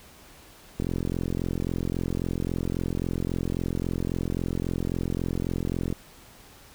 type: click train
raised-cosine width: 3 ms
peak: -15 dBFS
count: 225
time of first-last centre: 0.8-5.926 s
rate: 43.7 Hz
effects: pink hiss -51 dBFS RMS until 6.74 s